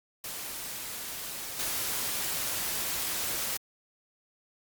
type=noise with level steps; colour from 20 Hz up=white; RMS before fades=-38 / -32 dBFS; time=0.24-3.57 s; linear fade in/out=2 ms; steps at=1.59 s; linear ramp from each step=2 ms; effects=Opus 48 kbps